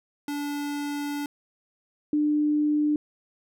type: tone pair in turn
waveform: square / sine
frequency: 289.3 / 298.6 Hz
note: D4 / D4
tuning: -26 / +29 cents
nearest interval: minor second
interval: 55 cents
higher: second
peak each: -29 / -20 dBFS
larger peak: second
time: 0.28-1.26 / 2.13-2.96 s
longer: first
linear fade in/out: 2 ms
effects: none